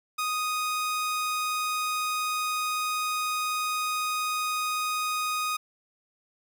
sawtooth tone, 1244.5 Hz, D#6, in tune, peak -23 dBFS, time 0.18-5.57 s, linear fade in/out 10 ms, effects none

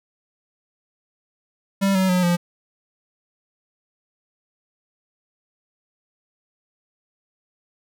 square tone with pitch steps, 196 / 188.56 / 181.4 / 174.52 Hz, G3 / F#3 / F#3 / F3, 0 / +33 / -34 / -1 cents, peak -17 dBFS, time 1.81-2.37 s, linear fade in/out 20 ms, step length 140 ms, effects none

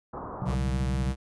white low-pass noise, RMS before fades -38 dBFS, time 0.13-0.55 s, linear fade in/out 5 ms, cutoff 1200 Hz, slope 48 dB/octave
sine chord, B suspended second, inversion none, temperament equal, 123.47 / 138.59 / 185 Hz, B2 / C#3 / F#3, 0 / 0 / 0 cents, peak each -33 dBFS, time 0.42-1.12 s, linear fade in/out 0 ms
square tone with vibrato, 65.6 Hz, C2, 5 cents sharp, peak -28 dBFS, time 0.45-1.16 s, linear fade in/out 50 ms, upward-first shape sine, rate 6.4 Hz, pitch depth 16 cents each way
effects resampled to 24000 Hz

